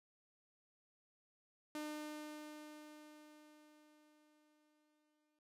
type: tone with exponential decay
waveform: sawtooth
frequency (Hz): 302.3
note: D#4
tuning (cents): -50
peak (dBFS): -38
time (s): 1.75-5.39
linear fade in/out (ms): 2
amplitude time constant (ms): 790
effects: resampled to 32000 Hz